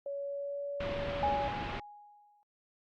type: tone with pitch glide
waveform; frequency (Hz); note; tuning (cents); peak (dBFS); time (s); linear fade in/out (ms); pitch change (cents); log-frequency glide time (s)
sine; 562 to 568.2; C#5 to C#5; +24 to +43; -35; 0.06-1.48; 2; +19; 0.24-0.62
type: low-pass noise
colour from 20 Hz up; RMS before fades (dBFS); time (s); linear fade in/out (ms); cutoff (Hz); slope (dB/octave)
pink; -39; 0.8-1.8; 5; 3400; 24
type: tone with exponential decay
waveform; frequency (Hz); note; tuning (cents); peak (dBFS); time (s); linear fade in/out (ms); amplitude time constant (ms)
sine; 828; G#5; -5; -26; 1.23-2.43; 0; 260
effects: Opus 48 kbps